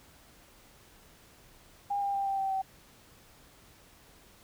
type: tone with pitch steps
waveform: sine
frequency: 807 / 799.1 / 791.3 / 783.6 / 775.9 / 768.3 Hz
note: G#5 / G5 / G5 / G5 / G5 / G5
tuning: -50 / +33 / +16 / -1 / -18 / -35 cents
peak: -28 dBFS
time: 1.9-2.62 s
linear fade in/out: 10 ms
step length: 120 ms
effects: pink hiss -58 dBFS RMS until 4.43 s